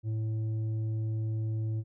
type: tone with tanh clipping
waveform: sine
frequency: 110 Hz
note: A2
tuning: in tune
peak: -30 dBFS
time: 0.03-1.84 s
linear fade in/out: 50 ms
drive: 6 dB
effects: none